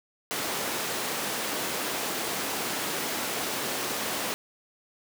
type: high-pass noise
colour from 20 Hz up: pink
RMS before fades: -31 dBFS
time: 0.31-4.34 s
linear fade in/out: 0 ms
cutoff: 280 Hz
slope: 12 dB/octave
effects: none